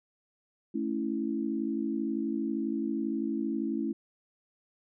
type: chord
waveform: sine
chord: A major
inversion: none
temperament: equal with one note detuned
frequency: 219.2 / 277.2 / 329.6 Hz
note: A3 / C#4 / E4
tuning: -6 / 0 / 0 cents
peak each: -33 dBFS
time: 0.74-3.93 s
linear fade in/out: 10 ms
effects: none